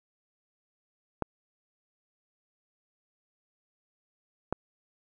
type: clicks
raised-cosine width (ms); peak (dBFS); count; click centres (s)
1; -14; 2; 1.223 / 4.526
effects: none